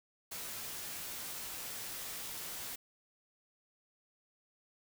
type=noise with comb filter; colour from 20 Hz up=white; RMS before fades=-43 dBFS; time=0.31-2.76 s; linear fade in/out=10 ms; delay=15 ms; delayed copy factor=-0.5; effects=none